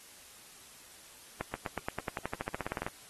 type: accelerating click train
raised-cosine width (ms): 0.5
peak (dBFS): -19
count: 19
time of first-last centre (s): 1.41-2.865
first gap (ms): 130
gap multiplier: 0.94
effects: white hiss -54 dBFS RMS until 3.09 s + AAC 32 kbps